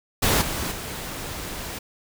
pink noise with level steps, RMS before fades -20 / -28 / -33 dBFS, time 0.22-1.79 s, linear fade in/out 10 ms, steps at 0.41 / 0.71 s, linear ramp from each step 10 ms, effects none

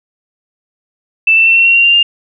sine tone with pitch steps, 2650 / 2672 / 2693 / 2715 / 2737 / 2759 / 2782 / 2804 Hz, E7 / E7 / E7 / F7 / F7 / F7 / F7 / F7, +9 / +23 / +36 / -50 / -36 / -22 / -7 / +6 cents, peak -5 dBFS, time 1.27-2.03 s, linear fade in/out 5 ms, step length 95 ms, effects none

